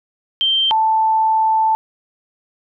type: tone pair in turn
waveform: sine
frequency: 3140 / 881.1 Hz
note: G7 / A5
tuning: +2 / +2 cents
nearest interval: octave + minor seventh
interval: 2200 cents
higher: first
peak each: -13 / -12 dBFS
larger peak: second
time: 0.41-0.71 / 0.71-1.75 s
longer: second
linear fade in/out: 0 ms
effects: none